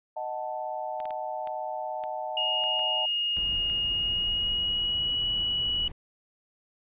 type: chord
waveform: sine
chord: D# diminished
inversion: none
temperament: equal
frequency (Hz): 622.3 / 740 / 880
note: D#5 / F#5 / A5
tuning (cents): 0 / 0 / 0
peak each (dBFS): -35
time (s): 0.16-3.06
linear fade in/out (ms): 10
type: clicks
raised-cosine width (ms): 0.2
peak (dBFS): -26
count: 9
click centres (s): 1.002 / 1.055 / 1.107 / 1.473 / 2.038 / 2.638 / 2.794 / 3.369 / 3.699
type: tone with pitch glide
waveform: sine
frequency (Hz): 2857 to 2932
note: F7 to F#7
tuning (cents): +39 to -16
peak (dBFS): -25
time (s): 2.37-5.88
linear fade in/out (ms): 2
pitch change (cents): +45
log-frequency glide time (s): 3.87-5.28
type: noise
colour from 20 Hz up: brown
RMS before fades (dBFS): -40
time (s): 3.36-5.92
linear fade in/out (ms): 5
effects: resampled to 8000 Hz